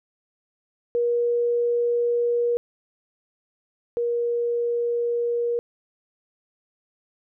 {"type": "tone pair in turn", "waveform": "sine", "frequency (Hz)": [476.8, 474.4], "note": ["A#4", "A#4"], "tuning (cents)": [39, 30], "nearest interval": "unison", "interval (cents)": 9, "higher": "first", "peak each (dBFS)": [-19, -21], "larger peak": "first", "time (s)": [[0.95, 2.57], [3.97, 5.59]], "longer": "neither", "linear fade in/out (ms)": 0, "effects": []}